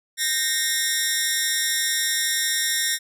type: tone with amplitude modulation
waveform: 10% pulse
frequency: 1851 Hz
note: A#6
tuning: 13 cents flat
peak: -8 dBFS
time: 0.17-2.99 s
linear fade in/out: 50 ms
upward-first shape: sine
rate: 285 Hz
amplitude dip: 80%
effects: none